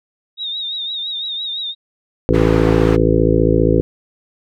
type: tone with vibrato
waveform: sine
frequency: 3729 Hz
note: A#7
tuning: in tune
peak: -21 dBFS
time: 0.37-1.75 s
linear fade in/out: 50 ms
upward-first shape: triangle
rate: 5.9 Hz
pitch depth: 81 cents each way
type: harmonic tone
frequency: 55 Hz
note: A1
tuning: in tune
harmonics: 1 / 2 / 3 / 5 / 6 / 7 / 8 / 9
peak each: -19 / -19 / -19 / -19 / -19 / -19 / -19 / -19 dBFS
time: 2.29-3.81 s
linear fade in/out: 0 ms
type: low-pass noise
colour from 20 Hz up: white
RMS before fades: -25 dBFS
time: 2.33-2.97 s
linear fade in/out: 20 ms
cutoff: 1400 Hz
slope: 12 dB/octave
effects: none